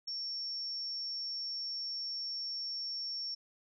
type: tone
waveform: sine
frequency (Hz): 5470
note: F8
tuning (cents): -37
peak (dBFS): -36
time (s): 0.07-3.35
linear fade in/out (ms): 10
effects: none